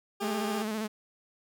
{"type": "tone", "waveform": "20% pulse", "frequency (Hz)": 401.5, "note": "G4", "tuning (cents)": 41, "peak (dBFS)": -28, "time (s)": [0.2, 0.63], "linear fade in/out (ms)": 10}
{"type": "tone with vibrato", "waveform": "sawtooth", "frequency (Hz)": 216.3, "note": "A3", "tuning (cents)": -29, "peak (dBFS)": -27, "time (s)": [0.21, 0.88], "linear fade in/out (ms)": 20, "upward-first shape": "square", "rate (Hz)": 15, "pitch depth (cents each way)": 40}
{"effects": []}